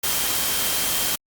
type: tone in noise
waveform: sine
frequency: 3170 Hz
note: G7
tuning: 19 cents sharp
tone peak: -33 dBFS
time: 0.03-1.16 s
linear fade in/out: 10 ms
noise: white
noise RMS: -23 dBFS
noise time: 0.03-1.16 s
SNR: -13 dB
effects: Opus 48 kbps